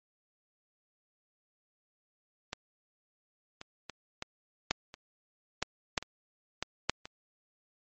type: clicks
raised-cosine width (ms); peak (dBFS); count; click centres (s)
0.2; -18 / -25 / -22 / -19 / -9 / -27 / -11 / -8 / -24 / -14 / -7 / -24; 12; 2.531 / 3.614 / 3.897 / 4.224 / 4.71 / 4.941 / 5.626 / 5.978 / 6.026 / 6.626 / 6.896 / 7.055
effects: MP3 32 kbps